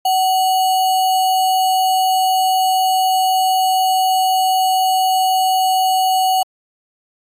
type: tone with sample-and-hold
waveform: sine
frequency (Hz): 752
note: F#5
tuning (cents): +28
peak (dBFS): -12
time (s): 0.05-6.43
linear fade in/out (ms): 5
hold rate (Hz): 3675
effects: AAC 64 kbps